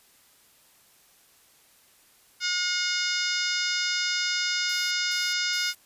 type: harmonic tone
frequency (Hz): 720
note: F#5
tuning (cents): -47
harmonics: 2 / 3 / 4 / 5 / 6 / 7 / 8 / 9 / 10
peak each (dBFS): -31 / -32 / -35 / -33 / -37 / -29 / -38 / -39 / -43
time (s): 2.4-5.74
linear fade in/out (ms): 50
type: noise bursts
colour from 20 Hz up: blue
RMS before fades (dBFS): -44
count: 3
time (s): 4.69-5.75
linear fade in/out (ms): 2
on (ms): 220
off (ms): 200
effects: white hiss -59 dBFS RMS until 5.85 s + resampled to 32000 Hz

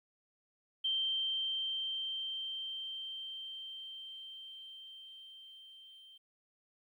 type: tone with level ramp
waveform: sine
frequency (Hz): 3136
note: G7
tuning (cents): 0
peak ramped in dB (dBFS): -30 to -54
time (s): 0.84-6.18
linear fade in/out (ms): 10
effects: 12-bit

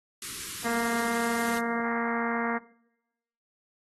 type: band-stop noise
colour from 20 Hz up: white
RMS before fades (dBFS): -37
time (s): 0.22-1.59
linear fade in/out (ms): 2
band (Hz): 430 to 1100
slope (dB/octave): 48
type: harmonic tone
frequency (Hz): 233.1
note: A#3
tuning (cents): 0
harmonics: 1 / 2 / 3 / 4 / 5 / 6 / 7 / 8 / 9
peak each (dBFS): -31 / -34 / -36 / -37 / -38 / -39 / -39 / -40 / -41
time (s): 0.64-2.59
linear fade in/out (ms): 20
effects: noise-tail reverb RT60 1.0 s tail -23 dB re dry + AAC 32 kbps

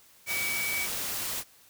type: tone in noise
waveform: sine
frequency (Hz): 2276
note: C#7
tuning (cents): +45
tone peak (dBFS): -30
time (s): 0.26-0.88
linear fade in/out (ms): 50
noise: white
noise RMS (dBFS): -33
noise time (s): 0.26-1.44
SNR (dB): 0
effects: white hiss -58 dBFS RMS until 1.69 s

